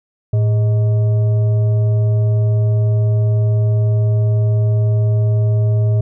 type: tone with frequency modulation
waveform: sine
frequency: 110 Hz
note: A2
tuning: in tune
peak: -11 dBFS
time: 0.33-6.01 s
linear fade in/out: 5 ms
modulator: 518 Hz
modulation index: 0.26
effects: none